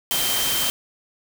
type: tone in noise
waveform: sine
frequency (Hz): 3136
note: G7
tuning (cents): 0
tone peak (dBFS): -26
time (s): 0.11-0.7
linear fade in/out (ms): 0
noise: white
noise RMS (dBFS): -23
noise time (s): 0.11-0.7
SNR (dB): -6
effects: none